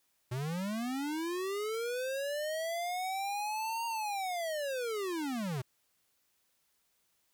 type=linear two-way sweep; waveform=square; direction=up then down; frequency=119.1 to 932.3 to 119.1 Hz; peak=-34 dBFS; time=0.31-5.62 s; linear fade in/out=10 ms; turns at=3.86 s; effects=white hiss -75 dBFS RMS until 7.33 s